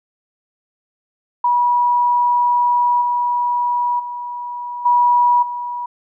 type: tone with level steps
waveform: sine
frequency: 970 Hz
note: B5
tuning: 31 cents flat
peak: -12 / -15 / -24 / -10 / -22 dBFS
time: 1.44-5.86 s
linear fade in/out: 5 ms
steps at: 3.01 / 3.99 / 4.85 / 5.42 s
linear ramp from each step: 10 ms
effects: none